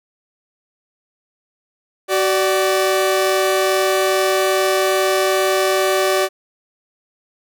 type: tone pair together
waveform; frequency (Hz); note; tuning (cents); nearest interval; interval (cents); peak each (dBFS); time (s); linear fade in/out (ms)
sawtooth; 377.4 / 587.3; F#4 / D5; +34 / 0; minor sixth; 766; -13 / -14; 2.08-6.29; 50
effects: none